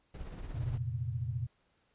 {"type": "noise with tremolo", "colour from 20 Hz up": "brown", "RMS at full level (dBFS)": -40, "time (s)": [0.14, 0.78], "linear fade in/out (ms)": 5, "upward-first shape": "triangle", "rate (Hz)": 17, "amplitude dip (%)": 55}
{"type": "chord", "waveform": "sine", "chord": "F suspended fourth", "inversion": "none", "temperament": "just", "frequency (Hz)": [87.31, 116.41, 130.96], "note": ["F2", "Bb2", "C3"], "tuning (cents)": [0, -2, 2], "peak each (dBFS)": [-40, -35, -38], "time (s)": [0.54, 1.47], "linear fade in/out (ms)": 10}
{"effects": ["pink hiss -73 dBFS RMS until 1.94 s", "resampled to 8000 Hz"]}